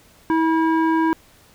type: tone with low-pass filter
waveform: square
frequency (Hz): 323.4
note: E4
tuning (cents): -33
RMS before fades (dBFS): -18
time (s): 0.3-1.13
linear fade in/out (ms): 0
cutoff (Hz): 1300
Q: 2.9
effects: pink hiss -52 dBFS RMS until 1.54 s